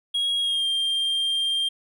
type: tone with pitch glide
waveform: triangle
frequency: 3298 to 3189 Hz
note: G#7 to G7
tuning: -13 to +29 cents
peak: -20 dBFS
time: 0.14-1.69 s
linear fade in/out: 10 ms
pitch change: -58 cents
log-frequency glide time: 0.4-0.66 s
effects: none